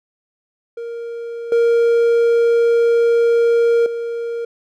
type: tone with level steps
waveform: triangle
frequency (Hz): 467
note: A#4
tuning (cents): +3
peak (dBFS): -23 / -9 / -19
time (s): 0.77-4.45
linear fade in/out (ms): 5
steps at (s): 1.52 / 3.86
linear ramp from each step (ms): 2
effects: none

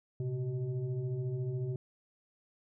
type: tone with frequency modulation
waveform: sine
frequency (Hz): 131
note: C3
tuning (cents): +2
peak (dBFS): -32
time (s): 0.2-1.76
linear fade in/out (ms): 2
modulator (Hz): 248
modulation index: 0.78
effects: none

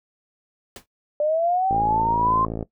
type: noise with exponential decay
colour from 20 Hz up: pink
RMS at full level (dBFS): -34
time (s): 0.76-0.86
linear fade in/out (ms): 2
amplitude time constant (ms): 20
type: linear sweep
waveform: sine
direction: up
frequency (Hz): 587.3 to 1058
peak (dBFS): -18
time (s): 1.2-2.45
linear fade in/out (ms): 2
type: click train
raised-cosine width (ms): 2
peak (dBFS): -15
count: 52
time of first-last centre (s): 1.71-2.627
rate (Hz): 55.6
effects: noise-tail reverb RT60 0.1 s tail -18 dB re dry

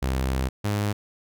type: tone pair in turn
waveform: sawtooth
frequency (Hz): 65.41 / 103.32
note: C2 / G#2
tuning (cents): 0 / -8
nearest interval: minor sixth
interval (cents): 792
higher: second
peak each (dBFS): -19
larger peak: neither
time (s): 0.02-0.49 / 0.64-0.93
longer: first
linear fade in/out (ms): 10
effects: none

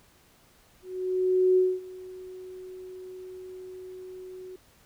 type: tone with ADSR envelope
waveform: sine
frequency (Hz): 370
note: F#4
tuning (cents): 0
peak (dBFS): -17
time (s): 0.82-4.56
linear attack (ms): 750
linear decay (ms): 230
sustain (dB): -22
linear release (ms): 4
effects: pink hiss -60 dBFS RMS until 4.85 s

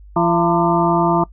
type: harmonic tone with a mistuned harmonic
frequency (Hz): 170.1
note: F3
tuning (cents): -45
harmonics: 1 / 2 / 4 / 5 / 6 / 7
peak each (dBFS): -19 / -18 / -20 / -19 / -23 / -22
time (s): 0.16-1.24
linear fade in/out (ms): 5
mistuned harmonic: 5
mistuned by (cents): +100
effects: noise-tail reverb RT60 0.1 s tail -22 dB re dry + added 50 Hz sine -38 dBFS peak until 1.32 s

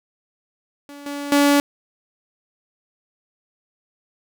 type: tone with level steps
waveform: sawtooth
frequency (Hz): 285.9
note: D4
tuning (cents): -46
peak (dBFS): -33 / -23 / -9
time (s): 0.89-1.6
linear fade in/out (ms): 0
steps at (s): 1.06 / 1.32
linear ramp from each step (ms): 2
effects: none

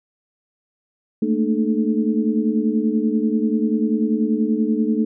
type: tone cluster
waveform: sine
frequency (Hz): 217.7 / 228 / 302.5 / 432.8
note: A3 / A#3 / D#4 / A4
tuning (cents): -18 / -38 / -49 / -29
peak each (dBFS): -21 / -20 / -23 / -27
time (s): 1.22-5.05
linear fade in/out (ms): 5
effects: none

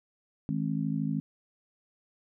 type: harmonic tone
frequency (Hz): 53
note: G#1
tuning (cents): +36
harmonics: 3 / 4 / 5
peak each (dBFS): -31 / -32 / -33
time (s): 0.49-1.2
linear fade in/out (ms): 0
effects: none

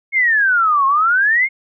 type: exponential two-way sweep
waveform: sine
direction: down then up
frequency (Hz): 2187 to 1067 to 2187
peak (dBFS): -11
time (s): 0.12-1.49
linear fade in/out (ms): 50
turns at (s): 0.86
effects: none

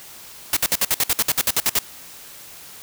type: noise bursts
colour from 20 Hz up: white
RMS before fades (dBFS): -18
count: 14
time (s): 0.53-1.789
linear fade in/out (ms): 2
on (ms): 37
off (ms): 57
effects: white hiss -41 dBFS RMS until 2.82 s

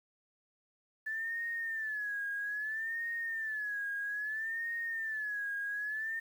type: tone with vibrato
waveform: sine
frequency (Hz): 1741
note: A6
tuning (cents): -19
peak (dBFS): -34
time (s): 1.06-6.2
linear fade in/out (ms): 10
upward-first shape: sine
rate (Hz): 0.61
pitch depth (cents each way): 110
effects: 10-bit

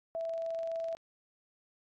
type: tone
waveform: sine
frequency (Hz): 659.3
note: E5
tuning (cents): 0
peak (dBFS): -33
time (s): 0.15-0.95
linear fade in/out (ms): 0
type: click train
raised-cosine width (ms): 0.2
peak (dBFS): -37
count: 19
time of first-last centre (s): 0.21-0.969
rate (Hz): 23.7
effects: AAC 64 kbps

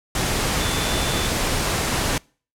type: tone in noise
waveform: sine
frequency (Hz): 3512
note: A7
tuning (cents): -4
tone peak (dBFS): -31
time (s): 0.6-1.27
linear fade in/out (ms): 2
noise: pink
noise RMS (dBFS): -22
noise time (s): 0.15-2.18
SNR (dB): -12
effects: noise-tail reverb RT60 0.4 s tail -26 dB re dry + low-pass 11000 Hz 12 dB/octave

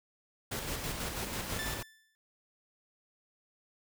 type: noise with tremolo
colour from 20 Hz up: pink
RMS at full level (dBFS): -36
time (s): 0.51-1.83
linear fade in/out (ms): 10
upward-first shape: square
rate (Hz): 6.1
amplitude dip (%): 35
type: tone with exponential decay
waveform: sawtooth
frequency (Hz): 1760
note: A6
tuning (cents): 0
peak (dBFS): -31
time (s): 1.59-2.15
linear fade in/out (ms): 0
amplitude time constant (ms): 120
effects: none

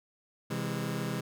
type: chord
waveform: sawtooth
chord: C augmented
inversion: none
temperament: just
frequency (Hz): 130.81 / 163.52 / 204.4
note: C3 / E3 / G#3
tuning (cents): 0 / -14 / -27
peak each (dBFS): -32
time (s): 0.5-1.21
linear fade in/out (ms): 10
effects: none

